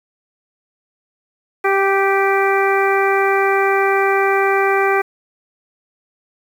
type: harmonic tone with a mistuned harmonic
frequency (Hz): 392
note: G4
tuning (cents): 0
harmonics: 1 / 2 / 3 / 4 / 5 / 6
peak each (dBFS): -16 / -19 / -21 / -22 / -23 / -24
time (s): 1.64-5.02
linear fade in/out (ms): 10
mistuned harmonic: 4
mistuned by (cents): -16
effects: 7-bit